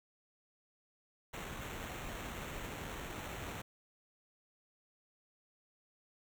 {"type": "noise with sample-and-hold", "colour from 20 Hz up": "pink", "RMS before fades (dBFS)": -44, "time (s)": [1.33, 3.62], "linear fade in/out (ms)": 10, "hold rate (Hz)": 4900, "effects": []}